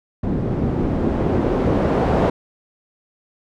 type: noise with low-pass filter sweep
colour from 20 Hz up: white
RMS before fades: -19 dBFS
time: 0.23-2.3 s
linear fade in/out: 5 ms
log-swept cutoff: 230 to 580 Hz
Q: 0.85
effects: none